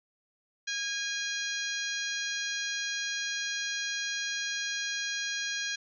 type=harmonic tone with a mistuned harmonic; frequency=820 Hz; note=G#5; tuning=22 cents flat; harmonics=2 / 3 / 4 / 5 / 6 / 7 / 8; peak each=-35 / -40 / -39 / -38 / -45 / -40 / -42 dBFS; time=0.67-5.76 s; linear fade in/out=10 ms; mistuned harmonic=8; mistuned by=-21 cents; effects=none